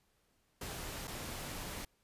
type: noise with dropouts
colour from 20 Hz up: pink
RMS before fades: -43 dBFS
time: 0.61-1.85 s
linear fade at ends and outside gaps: 5 ms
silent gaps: 1.073-1.077 s
effects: pink hiss -75 dBFS RMS until 2.03 s + resampled to 32000 Hz